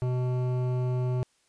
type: tone with hard clipping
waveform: sine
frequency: 125.7 Hz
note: B2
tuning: 31 cents sharp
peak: -27 dBFS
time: 0.02-1.23 s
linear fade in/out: 0 ms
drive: 13 dB
effects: white hiss -68 dBFS RMS until 1.48 s + resampled to 22050 Hz